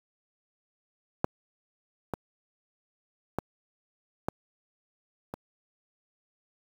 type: clicks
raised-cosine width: 1 ms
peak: -9 / -16 / -14 / -14 / -21 dBFS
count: 5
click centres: 1.244 / 2.137 / 3.386 / 4.285 / 5.339 s
effects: high-pass 60 Hz 12 dB/octave + 7-bit